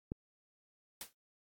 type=click; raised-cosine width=3 ms; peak=-25 dBFS; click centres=0.119 s
type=noise with exponential decay; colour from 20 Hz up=white; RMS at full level=-40 dBFS; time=1.01-1.13 s; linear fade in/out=1 ms; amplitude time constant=26 ms
effects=AAC 64 kbps